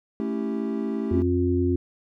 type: chord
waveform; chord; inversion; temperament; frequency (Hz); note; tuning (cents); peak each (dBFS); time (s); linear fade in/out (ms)
triangle; A dominant seventh; none; equal; 220 / 277.2 / 329.6 / 392; A3 / C#4 / E4 / G4; 0 / 0 / 0 / 0; -26 / -29 / -31 / -30; 0.2-1.22; 0
type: harmonic tone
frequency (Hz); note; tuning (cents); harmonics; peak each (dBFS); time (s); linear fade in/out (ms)
88.7; F2; +27; 1 / 3 / 4; -24 / -24 / -24; 1.11-1.76; 5
effects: none